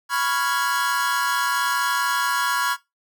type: chord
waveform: 45% pulse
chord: C# dominant seventh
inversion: third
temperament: equal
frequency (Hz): 987.8 / 1108.7 / 1396.9 / 1661.2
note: B5 / C#6 / E#6 / G#6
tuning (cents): 0 / 0 / 0 / 0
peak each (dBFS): -26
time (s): 0.09-2.77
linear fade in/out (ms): 50
effects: noise-tail reverb RT60 0.2 s tail -19 dB re dry